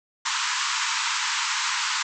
pink band-pass noise, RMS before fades -26 dBFS, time 0.25-2.03 s, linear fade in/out 10 ms, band 900 to 7700 Hz, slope 96 dB/octave, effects none

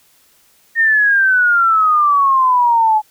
sine exponential sweep, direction down, 1850 to 847 Hz, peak -9 dBFS, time 0.75-3.02 s, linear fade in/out 50 ms, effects white hiss -53 dBFS RMS until 3.1 s

